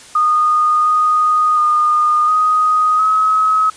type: tone with pitch steps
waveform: sine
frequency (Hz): 1230 / 1239 / 1221 / 1249 / 1278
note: D#6 / D#6 / D#6 / D#6 / D#6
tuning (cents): -20 / -8 / -33 / +6 / +46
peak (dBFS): -10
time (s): 0.15-3.7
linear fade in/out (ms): 5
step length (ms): 710
effects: white hiss -39 dBFS RMS until 3.76 s + resampled to 22050 Hz